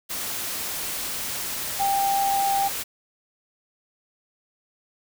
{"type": "tone in noise", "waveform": "sine", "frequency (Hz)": 791, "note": "G5", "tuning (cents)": 15, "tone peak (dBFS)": -20, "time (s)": [1.79, 2.69], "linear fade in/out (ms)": 20, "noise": "white", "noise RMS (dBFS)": -30, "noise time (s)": [0.09, 2.84], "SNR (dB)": 7, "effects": []}